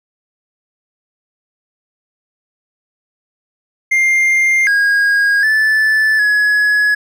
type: tone with pitch steps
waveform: triangle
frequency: 2107 / 1636 / 1748 / 1686 Hz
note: C7 / G#6 / A6 / G#6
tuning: +12 / -26 / -12 / +26 cents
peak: -8 dBFS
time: 3.91-6.95 s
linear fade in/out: 10 ms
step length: 760 ms
effects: none